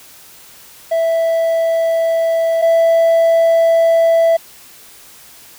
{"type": "tone pair in turn", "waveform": "triangle", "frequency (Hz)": [659.3, 662.2], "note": ["E5", "E5"], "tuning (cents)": [0, 8], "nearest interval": "unison", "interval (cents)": 8, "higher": "second", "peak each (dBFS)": [-10, -6], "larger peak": "second", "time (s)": [[0.91, 2.62], [2.62, 4.37]], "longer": "second", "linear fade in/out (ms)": 10, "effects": ["tanh soft clip ceiling -2 dBFS", "white hiss -41 dBFS RMS until 5.58 s"]}